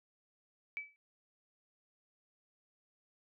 sine tone with exponential decay, 2300 Hz, D7, 37 cents flat, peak -34 dBFS, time 0.77-0.96 s, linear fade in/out 0 ms, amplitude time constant 41 ms, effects none

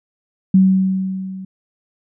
sine tone with level ramp, 189.4 Hz, F#3, 41 cents sharp, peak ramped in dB -6 to -28 dBFS, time 0.54-1.45 s, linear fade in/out 5 ms, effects none

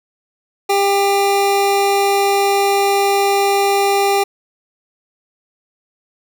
square tone pair together, 398.1 / 797 Hz, G4 / G5, +27 / +28 cents, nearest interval octave, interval 1201 cents, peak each -16 dBFS, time 0.69-4.24 s, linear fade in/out 10 ms, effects none

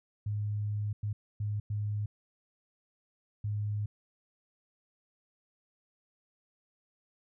sine tone bursts at uneven times, 104.4 Hz, G#2, 10 cents sharp, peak -30 dBFS, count 5, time 0.26-0.93 / 1.03-1.13 / 1.4-1.6 / 1.7-2.06 / 3.44-3.86 s, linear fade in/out 5 ms, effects none

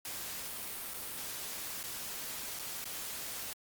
white noise with dropouts, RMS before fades -41 dBFS, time 0.05-3.53 s, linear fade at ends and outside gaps 1 ms, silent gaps 0.937-0.941 / 1.83-1.838 / 2.59-2.595 / 2.842-2.855 s, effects Opus 48 kbps

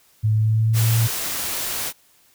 sine tone with pitch glide, 108.3 to 114.08 Hz, A2 to A#2, -27 to -37 cents, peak -15 dBFS, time 0.23-1.08 s, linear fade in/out 20 ms, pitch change +90 cents, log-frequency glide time 0.35-0.97 s
white noise, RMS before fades -26 dBFS, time 0.73-1.93 s, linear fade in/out 50 ms
effects white hiss -57 dBFS RMS until 2.34 s

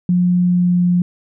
sine tone with pitch glide, 178.4 to 177.17 Hz, F3 to F3, +37 to +25 cents, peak -11 dBFS, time 0.09-1.02 s, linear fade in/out 2 ms, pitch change -12 cents, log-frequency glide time 0.42-0.84 s, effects none

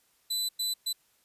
sawtooth tone bursts at uneven times, 4000 Hz, B7, 21 cents sharp, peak -25 dBFS, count 3, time 0.3-0.49 / 0.59-0.74 / 0.86-0.93 s, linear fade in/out 10 ms, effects white hiss -68 dBFS RMS until 1.24 s + resampled to 32000 Hz

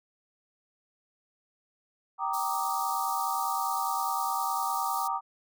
sine chord, Eb major seventh, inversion first, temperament equal with one note detuned, 777.2 / 932.3 / 1174.7 / 1244.5 Hz, G5 / Bb5 / D6 / Eb6, -15 / 0 / 0 / 0 cents, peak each -33 / -32 / -32 / -36 dBFS, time 2.18-5.21 s, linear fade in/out 50 ms
white high-pass noise, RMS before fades -40 dBFS, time 2.33-5.08 s, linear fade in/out 10 ms, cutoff 3900 Hz, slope 48 dB/octave
effects none

